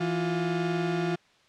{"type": "tone pair together", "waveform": "35% pulse", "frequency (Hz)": [166.6, 354.2], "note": ["E3", "F4"], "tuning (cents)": [19, 24], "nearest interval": "octave + minor second", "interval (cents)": 1305, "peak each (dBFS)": -27, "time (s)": [0, 1.16], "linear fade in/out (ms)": 10, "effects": ["white hiss -61 dBFS RMS until 1.48 s", "low-pass 4000 Hz 12 dB/octave"]}